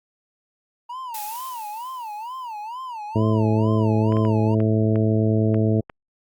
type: tone with vibrato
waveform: triangle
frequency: 932.3 Hz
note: A#5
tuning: in tune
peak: -28 dBFS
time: 0.89-4.55 s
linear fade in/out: 10 ms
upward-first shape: sine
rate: 2.2 Hz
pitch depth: 200 cents each way
type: noise with exponential decay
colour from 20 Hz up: blue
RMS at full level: -32 dBFS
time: 1.14-2.94 s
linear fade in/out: 5 ms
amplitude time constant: 390 ms
type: harmonic tone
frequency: 109.2 Hz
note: A2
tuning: 13 cents flat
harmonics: 1 / 2 / 3 / 4 / 5 / 6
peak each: -19 / -22 / -25 / -26 / -32 / -30 dBFS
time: 3.15-5.81 s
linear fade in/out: 10 ms
type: clicks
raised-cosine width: 0.5 ms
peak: -20 dBFS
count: 7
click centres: 4.123 / 4.169 / 4.251 / 4.603 / 4.958 / 5.544 / 5.898 s
effects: Opus 48 kbps